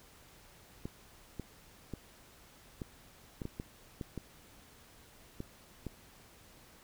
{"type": "clicks", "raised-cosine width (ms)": 3, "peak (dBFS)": -26, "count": 11, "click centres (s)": [0.855, 1.397, 1.937, 2.818, 3.418, 3.454, 3.599, 4.012, 4.177, 5.404, 5.867], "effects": ["pink hiss -59 dBFS RMS until 6.83 s"]}